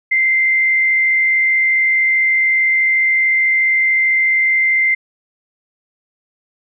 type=tone with frequency modulation; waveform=sine; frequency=2083 Hz; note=C7; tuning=8 cents flat; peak=-11 dBFS; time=0.11-4.95 s; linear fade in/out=10 ms; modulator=64.7 Hz; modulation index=0.45; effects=none